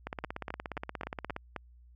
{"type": "two click trains", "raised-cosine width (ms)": 0.5, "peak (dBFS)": [-21, -21], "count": [6, 23], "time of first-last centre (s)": [[0.24, 1.563], [0.07, 1.364]], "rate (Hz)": [3.78, 17], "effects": ["added 60 Hz sine -54 dBFS peak until 1.95 s"]}